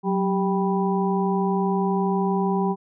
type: harmonic tone with a mistuned harmonic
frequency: 196.4 Hz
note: G3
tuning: 4 cents sharp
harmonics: 1 / 2 / 4 / 5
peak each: -22 / -25 / -28 / -29 dBFS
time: 0.03-2.76 s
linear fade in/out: 50 ms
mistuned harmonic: 1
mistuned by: -88 cents
effects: none